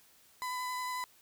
35% pulse tone with vibrato, 1003 Hz, B5, 26 cents sharp, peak -33 dBFS, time 0.42-1.04 s, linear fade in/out 0 ms, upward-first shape sine, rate 11 Hz, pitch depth 10 cents each way, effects white hiss -63 dBFS RMS until 1.21 s

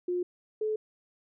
sine tone pair in turn, 356.8 / 431.1 Hz, F4 / A4, +37 / -35 cents, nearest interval minor third, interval 328 cents, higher second, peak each -27 dBFS, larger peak neither, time 0.08-0.23 / 0.61-0.76 s, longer neither, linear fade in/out 5 ms, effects none

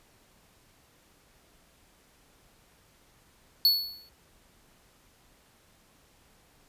square tone with exponential decay, 4412 Hz, C#8, 9 cents flat, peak -17 dBFS, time 3.65-4.09 s, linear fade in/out 1 ms, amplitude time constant 94 ms, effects pink hiss -62 dBFS RMS until 6.68 s + resampled to 32000 Hz

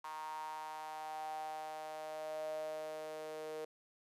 sawtooth tone with high-pass filter sweep, 155.56 Hz, D#3, in tune, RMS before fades -44 dBFS, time 0.04-3.65 s, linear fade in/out 5 ms, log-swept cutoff 990 to 500 Hz, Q 9.4, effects resampled to 32000 Hz

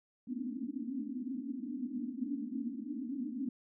pink band-pass noise, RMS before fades -39 dBFS, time 0.27-3.49 s, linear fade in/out 5 ms, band 230 to 290 Hz, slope 96 dB/octave, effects none

